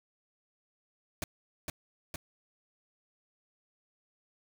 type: noise with echo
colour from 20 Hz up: pink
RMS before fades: -35 dBFS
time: 1.22-1.24 s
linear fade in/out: 2 ms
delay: 460 ms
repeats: 2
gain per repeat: -2 dB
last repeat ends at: 2.16 s
effects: none